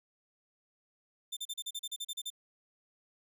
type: tone bursts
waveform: sawtooth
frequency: 3573 Hz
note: A7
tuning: 26 cents sharp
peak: -33 dBFS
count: 12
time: 1.32-2.303 s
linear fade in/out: 10 ms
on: 48 ms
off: 37 ms
effects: none